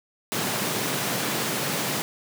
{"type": "high-pass noise", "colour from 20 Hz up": "pink", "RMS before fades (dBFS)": -27, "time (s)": [0.32, 2.02], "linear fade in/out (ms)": 0, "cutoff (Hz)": 120, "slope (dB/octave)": 48, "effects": []}